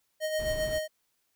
square tone with tremolo, 622.3 Hz, D#5, in tune, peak -27 dBFS, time 0.2-0.88 s, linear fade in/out 50 ms, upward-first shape sine, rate 7.6 Hz, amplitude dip 50%
brown noise, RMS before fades -38 dBFS, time 0.39-0.79 s, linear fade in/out 10 ms
effects white hiss -75 dBFS RMS until 1.35 s

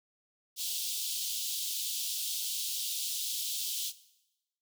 pink high-pass noise, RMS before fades -35 dBFS, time 0.56-3.93 s, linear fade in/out 50 ms, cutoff 3100 Hz, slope 48 dB/octave, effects noise-tail reverb RT60 0.9 s tail -17 dB re dry

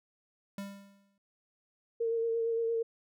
square tone with exponential decay, 198.8 Hz, G3, 25 cents sharp, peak -36 dBFS, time 0.58-1.18 s, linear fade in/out 2 ms, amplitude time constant 130 ms
sine tone with vibrato, 458.4 Hz, A#4, 29 cents flat, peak -28 dBFS, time 2-2.83 s, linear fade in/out 10 ms, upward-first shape sine, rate 8.7 Hz, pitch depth 22 cents each way
effects none

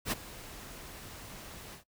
pink noise with ADSR envelope, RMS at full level -29 dBFS, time 0.05-1.84 s, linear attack 70 ms, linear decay 20 ms, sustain -18 dB, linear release 110 ms, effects noise-tail reverb RT60 0.1 s tail -21 dB re dry

